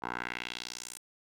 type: tone with band-pass filter sweep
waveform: 10% pulse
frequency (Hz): 60.1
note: B1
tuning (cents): -46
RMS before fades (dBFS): -40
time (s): 0.02-0.98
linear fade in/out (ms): 10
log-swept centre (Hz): 1000 to 9700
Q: 1.9
effects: none